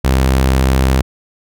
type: tone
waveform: sawtooth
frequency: 65.7 Hz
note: C2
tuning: 8 cents sharp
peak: -6 dBFS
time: 0.04-1.02 s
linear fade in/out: 10 ms
effects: none